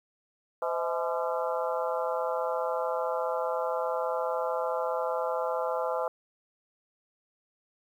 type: harmonic tone with a mistuned harmonic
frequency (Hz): 170.3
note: F3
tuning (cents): -43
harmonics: 3 / 4 / 5 / 6 / 7 / 8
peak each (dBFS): -31 / -33 / -35 / -37 / -38 / -39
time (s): 0.62-6.08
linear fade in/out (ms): 2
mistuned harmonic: 4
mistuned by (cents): -95
effects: 10-bit